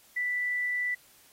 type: tone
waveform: sine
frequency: 1975.5 Hz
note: B6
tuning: in tune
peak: -27 dBFS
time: 0.16-0.95 s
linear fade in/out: 10 ms
effects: white hiss -59 dBFS RMS until 1.32 s + AAC 48 kbps